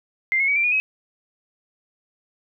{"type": "tone with pitch steps", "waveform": "sine", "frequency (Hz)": [2093, 2177, 2264, 2355, 2449, 2547], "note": ["C7", "C#7", "C#7", "D7", "D#7", "D#7"], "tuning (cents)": [0, -32, 36, 4, -28, 40], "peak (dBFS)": -17, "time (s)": [0.32, 0.8], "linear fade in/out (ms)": 0, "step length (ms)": 80, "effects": []}